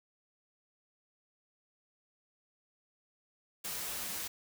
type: noise with comb filter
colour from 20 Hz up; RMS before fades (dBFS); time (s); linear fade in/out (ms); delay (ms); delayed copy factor
white; -39; 3.64-4.28; 10; 7.7; -0.55
effects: none